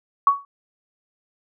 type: tone with exponential decay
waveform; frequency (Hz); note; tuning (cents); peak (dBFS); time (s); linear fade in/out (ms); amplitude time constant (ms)
sine; 1121; C#6; +19; -8; 0.27-0.45; 2; 38
effects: none